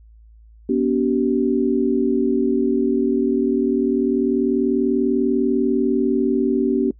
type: tone cluster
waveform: sine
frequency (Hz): 242.2 / 282.4 / 382.7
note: B3 / C#4 / G4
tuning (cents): -34 / +32 / -42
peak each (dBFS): -20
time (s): 0.69-6.91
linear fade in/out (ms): 5
effects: noise-tail reverb RT60 0.1 s tail -24 dB re dry + added 55 Hz sine -44 dBFS peak until 6.99 s